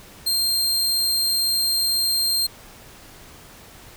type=tone; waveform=sawtooth; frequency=4186 Hz; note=C8; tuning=in tune; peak=-16 dBFS; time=0.26-2.47 s; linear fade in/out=10 ms; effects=pink hiss -45 dBFS RMS until 3.96 s